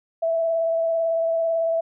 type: tone with vibrato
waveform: sine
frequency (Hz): 659.3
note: E5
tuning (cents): 0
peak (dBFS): -19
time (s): 0.22-1.81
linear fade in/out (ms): 10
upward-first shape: sine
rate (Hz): 18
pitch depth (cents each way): 16
effects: none